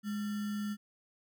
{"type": "tone with sample-and-hold", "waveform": "sine", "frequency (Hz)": 207.7, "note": "G#3", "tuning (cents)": 0, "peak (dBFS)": -33, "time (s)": [0.03, 0.77], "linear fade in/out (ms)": 50, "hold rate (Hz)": 1575, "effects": []}